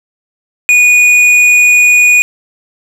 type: tone with hard clipping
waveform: sine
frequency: 2462 Hz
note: D#7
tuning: 19 cents flat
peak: -5 dBFS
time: 0.69-2.22 s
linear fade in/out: 0 ms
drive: 7 dB
effects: none